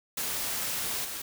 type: noise with level steps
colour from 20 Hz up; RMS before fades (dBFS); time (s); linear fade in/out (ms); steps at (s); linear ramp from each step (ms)
white; -32 / -37; 0.17-1.22; 5; 1.04; 10
effects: none